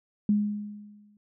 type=tone with exponential decay; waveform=sine; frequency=207.7 Hz; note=G#3; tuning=in tune; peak=-18 dBFS; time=0.29-1.17 s; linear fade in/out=2 ms; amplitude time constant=190 ms; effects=none

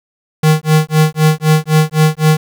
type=tone with tremolo; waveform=square; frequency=155.56 Hz; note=D#3; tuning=in tune; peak=-6 dBFS; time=0.43-2.37 s; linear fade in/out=5 ms; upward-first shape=sine; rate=3.9 Hz; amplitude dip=100%; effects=8-bit

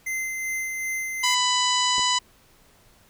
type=tone with tremolo; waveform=square; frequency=2072 Hz; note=C7; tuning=17 cents flat; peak=-26 dBFS; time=0.06-1.35 s; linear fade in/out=10 ms; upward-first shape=sine; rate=2.6 Hz; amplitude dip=30%
type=harmonic tone; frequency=995 Hz; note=B5; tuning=13 cents sharp; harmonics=1 / 2 / 3 / 4 / 5 / 6 / 7 / 8; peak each=-24 / -30 / -26 / -28 / -29 / -34 / -29 / -36 dBFS; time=1.23-2.19 s; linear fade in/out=10 ms
type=clicks; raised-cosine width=2 ms; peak=-26 dBFS; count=2; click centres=1.982 / 1.994 s
effects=pink hiss -57 dBFS RMS until 3.09 s

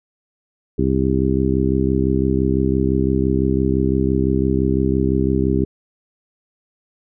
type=harmonic tone; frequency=65.9 Hz; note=C2; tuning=13 cents sharp; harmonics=1 / 2 / 3 / 4 / 5 / 6; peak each=-22 / -22 / -22 / -22 / -22 / -22 dBFS; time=0.78-5.65 s; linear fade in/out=10 ms; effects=none

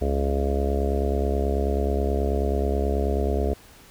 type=harmonic tone; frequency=69.3 Hz; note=C#2; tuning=in tune; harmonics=1 / 3 / 4 / 5 / 6 / 7 / 8 / 9 / 10; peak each=-23 / -32 / -33 / -35 / -28 / -35 / -35 / -33 / -34 dBFS; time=0.01-3.54 s; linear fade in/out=10 ms; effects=pink hiss -50 dBFS RMS until 3.9 s

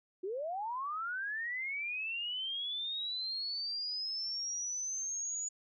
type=linear sweep; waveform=sine; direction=up; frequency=350 to 6910 Hz; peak=-35 dBFS; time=0.23-5.49 s; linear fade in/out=10 ms; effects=none

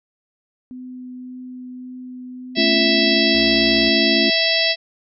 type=tone with vibrato; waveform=sine; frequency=252.4 Hz; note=B3; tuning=38 cents sharp; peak=-31 dBFS; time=0.71-3.17 s; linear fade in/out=0 ms; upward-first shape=triangle; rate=1.8 Hz; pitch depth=8 cents each way
type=harmonic tone; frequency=659.3 Hz; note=E5; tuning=in tune; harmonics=1 / 3 / 4 / 5 / 6 / 7 / 8; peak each=-23 / -23 / -23 / -23 / -23 / -23 / -23 dBFS; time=2.55-4.76 s; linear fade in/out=50 ms
type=chord; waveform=sine; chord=A augmented; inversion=none; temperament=just; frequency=220 / 275 / 343.8 Hz; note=A3 / C#4 / E#4; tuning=0 / -14 / -27 cents; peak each=-22 dBFS; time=2.57-4.3 s; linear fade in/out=5 ms
type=tone; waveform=sawtooth; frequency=61.74 Hz; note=B1; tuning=in tune; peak=-29 dBFS; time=3.34-3.9 s; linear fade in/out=10 ms
effects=none

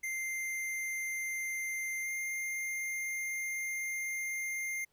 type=tone with pitch glide; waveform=square; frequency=2093 to 2108 Hz; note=C7 to C7; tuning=0 to +12 cents; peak=-35 dBFS; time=0.03-4.85 s; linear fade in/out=10 ms; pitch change=+12 cents; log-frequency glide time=2.02-2.09 s; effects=pink hiss -75 dBFS RMS until 4.92 s

